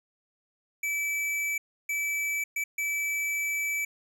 square tone bursts at uneven times, 2307 Hz, D7, 31 cents flat, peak -28 dBFS, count 4, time 0.83-1.58 / 1.89-2.44 / 2.56-2.64 / 2.78-3.85 s, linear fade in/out 5 ms, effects none

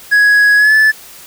triangle tone with pitch glide, 1669 to 1739.9 Hz, G#6 to A6, +8 to -20 cents, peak -4 dBFS, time 0.11-0.92 s, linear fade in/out 20 ms, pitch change +72 cents, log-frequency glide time 0.57-0.74 s, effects white hiss -36 dBFS RMS until 1.26 s

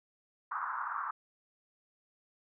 pink band-pass noise, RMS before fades -37 dBFS, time 0.51-1.11 s, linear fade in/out 5 ms, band 1000 to 1400 Hz, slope 48 dB/octave, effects none

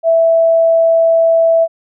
sine tone, 659.3 Hz, E5, in tune, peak -7 dBFS, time 0.03-1.68 s, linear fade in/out 50 ms, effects none

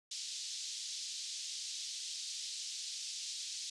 pink band-pass noise, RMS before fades -43 dBFS, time 0.11-3.7 s, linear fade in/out 5 ms, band 3800 to 7000 Hz, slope 24 dB/octave, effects resampled to 24000 Hz

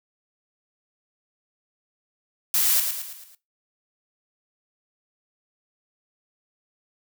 blue noise with echo, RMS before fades -21 dBFS, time 2.54-2.8 s, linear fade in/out 2 ms, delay 110 ms, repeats 5, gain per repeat -6 dB, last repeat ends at 3.35 s, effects noise-tail reverb RT60 0.2 s tail -17 dB re dry

